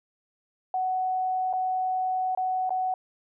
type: tone with dropouts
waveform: sine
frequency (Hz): 745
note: F#5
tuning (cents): +12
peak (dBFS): -24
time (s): 0.74-2.94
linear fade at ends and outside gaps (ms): 2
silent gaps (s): 1.529-1.535 / 2.35-2.374 / 2.694-2.705
effects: none